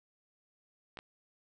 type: clicks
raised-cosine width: 0.3 ms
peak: -28 dBFS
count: 2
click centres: 0.972 / 0.989 s
effects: none